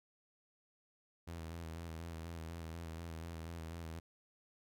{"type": "tone with vibrato", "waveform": "sawtooth", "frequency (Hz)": 82.6, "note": "E2", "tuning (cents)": 4, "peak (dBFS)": -40, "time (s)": [1.27, 4], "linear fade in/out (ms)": 10, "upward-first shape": "square", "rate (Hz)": 4.1, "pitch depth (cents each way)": 34, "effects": []}